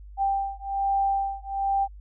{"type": "beating tone pair", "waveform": "sine", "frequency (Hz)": [787, 788.2], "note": ["G5", "G5"], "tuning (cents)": [7, 9], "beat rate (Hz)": 1.2, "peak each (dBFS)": -26, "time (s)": [0.17, 1.88], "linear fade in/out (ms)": 50, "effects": ["added 50 Hz sine -41 dBFS peak until 2 s"]}